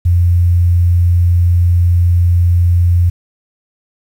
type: tone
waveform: sine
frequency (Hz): 87.31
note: F2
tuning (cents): 0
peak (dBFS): -7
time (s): 0.05-3.1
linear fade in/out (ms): 10
effects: 7-bit